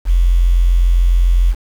sine tone with quantisation, 43.65 Hz, F1, in tune, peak -8 dBFS, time 0.05-1.55 s, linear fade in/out 50 ms, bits 6, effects none

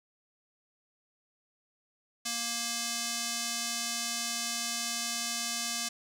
square tone with band-pass filter, 234.1 Hz, A#3, 8 cents sharp, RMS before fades -34 dBFS, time 2.25-5.89 s, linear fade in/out 10 ms, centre 6300 Hz, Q 1.3, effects none

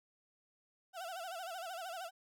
35% pulse tone with vibrato, 711 Hz, F5, 31 cents sharp, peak -40 dBFS, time 0.93-2.11 s, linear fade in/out 50 ms, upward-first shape sine, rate 13 Hz, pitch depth 140 cents each way, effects none

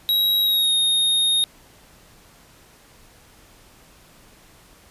square tone with pitch glide, 3841 to 3710 Hz, B7 to A#7, -49 to -9 cents, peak -17 dBFS, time 0.09-1.44 s, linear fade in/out 0 ms, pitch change -60 cents, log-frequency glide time 0.41-0.75 s, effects pink hiss -51 dBFS RMS until 4.9 s + resampled to 32000 Hz

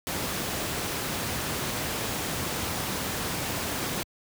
pink noise, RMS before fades -30 dBFS, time 0.07-4.03 s, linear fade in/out 0 ms, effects high-pass 80 Hz 12 dB/octave

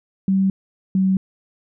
sine tone pair in turn, 192.4 / 189.86 Hz, G3 / F#3, -32 / +45 cents, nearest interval unison, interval 23 cents, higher first, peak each -14 dBFS, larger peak neither, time 0.28-0.5 / 0.95-1.17 s, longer neither, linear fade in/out 2 ms, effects none

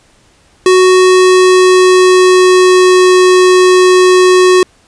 square tone with pitch glide, 370 to 367.4 Hz, F#4 to F#4, 0 to -12 cents, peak -4 dBFS, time 0.66-4.63 s, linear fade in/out 2 ms, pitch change -12 cents, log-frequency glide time 0.98-3.12 s, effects pink hiss -48 dBFS RMS until 4.87 s + resampled to 22050 Hz

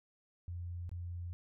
sine tone with dropouts, 87.31 Hz, F2, in tune, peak -39 dBFS, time 0.48-1.33 s, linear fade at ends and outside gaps 0 ms, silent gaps 0.893-0.915 s, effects none

